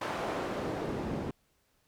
pink noise with band-pass filter sweep, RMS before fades -35 dBFS, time 0.01-1.31 s, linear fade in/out 5 ms, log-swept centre 820 to 230 Hz, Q 0.83, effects pink hiss -72 dBFS RMS until 1.87 s

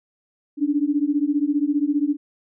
sine beating tone pair, 283.8 / 298.8 Hz, C#4 / D4, +41 / +30 cents, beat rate 15 Hz, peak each -21 dBFS, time 0.57-2.17 s, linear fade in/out 50 ms, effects none

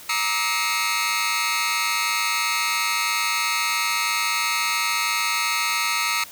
20% pulse tone cluster, 942 / 1191 / 1293 / 2112 / 2215 Hz, A#5 / D6 / E6 / C7 / C#7, +18 / +24 / -34 / +16 / -2 cents, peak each -24 / -27 / -20 / -23 / -22 dBFS, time 0.09-6.24 s, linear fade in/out 5 ms, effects white hiss -42 dBFS RMS until 6.31 s

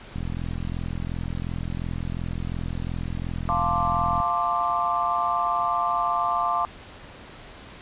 click train, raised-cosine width 5 ms, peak -18 dBFS, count 174, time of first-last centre 0.16-4.202 s, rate 42.8 Hz
sine chord, D minor seventh, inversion first, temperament equal, 698.5 / 880 / 1046.5 / 1174.7 Hz, F5 / A5 / C6 / D6, 0 / 0 / 0 / 0 cents, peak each -27 / -29 / -27 / -25 dBFS, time 3.49-6.65 s, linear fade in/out 0 ms
effects pink hiss -44 dBFS RMS until 7.81 s + resampled to 8000 Hz

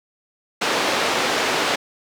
pink band-pass noise, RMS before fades -21 dBFS, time 0.61-1.76 s, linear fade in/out 10 ms, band 370 to 4800 Hz, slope 12 dB/octave, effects none

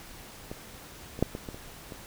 clicks, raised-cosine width 2 ms, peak -23 / -24 / -9 / -21 / -24 / -27 / -26 dBFS, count 7, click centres 0.515 / 1.191 / 1.226 / 1.351 / 1.488 / 1.545 / 1.922 s, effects pink hiss -47 dBFS RMS until 2.06 s

